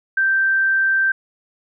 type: tone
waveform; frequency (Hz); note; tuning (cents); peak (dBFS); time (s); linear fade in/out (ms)
sine; 1565; G6; -3; -14; 0.17-1.12; 5
effects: none